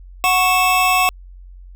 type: tone cluster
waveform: square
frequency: 736 / 1103 / 2636 Hz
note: F#5 / C#6 / E7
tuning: -9 / -9 / -1 cents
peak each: -18 dBFS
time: 0.24-1.09 s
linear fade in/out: 0 ms
effects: added 45 Hz sine -36 dBFS peak until 1.75 s